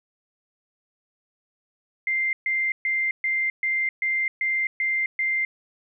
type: tone bursts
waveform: sine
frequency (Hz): 2093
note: C7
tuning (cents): 0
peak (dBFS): -21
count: 9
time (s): 2.07-5.45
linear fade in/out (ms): 2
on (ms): 260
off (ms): 130
effects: none